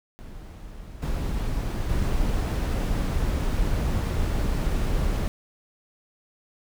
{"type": "noise with level steps", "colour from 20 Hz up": "brown", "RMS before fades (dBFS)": [-40, -27, -24], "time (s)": [0.19, 5.28], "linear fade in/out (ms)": 0, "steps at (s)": [1.02, 1.89], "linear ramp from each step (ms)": 5, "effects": []}